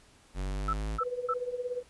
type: linear sweep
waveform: square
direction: up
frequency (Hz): 46.25 to 54.4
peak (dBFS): -32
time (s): 0.34-1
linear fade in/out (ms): 50
type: tone bursts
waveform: sine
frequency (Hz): 1318.5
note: E6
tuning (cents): 0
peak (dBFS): -27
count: 3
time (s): 0.68-1.339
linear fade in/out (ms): 5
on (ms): 53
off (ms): 250
type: tone with tremolo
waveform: sine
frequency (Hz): 493.9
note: B4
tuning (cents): 0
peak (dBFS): -28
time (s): 1-1.83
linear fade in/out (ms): 20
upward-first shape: triangle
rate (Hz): 17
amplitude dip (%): 85
effects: pink hiss -60 dBFS RMS until 1.89 s + resampled to 24000 Hz